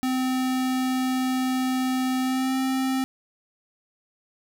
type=tone with pitch glide; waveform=square; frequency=257.7 to 262.8 Hz; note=C4 to C4; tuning=-26 to +8 cents; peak=-23 dBFS; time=0.03-3.04 s; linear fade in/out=0 ms; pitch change=+34 cents; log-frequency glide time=2.21-2.57 s; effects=none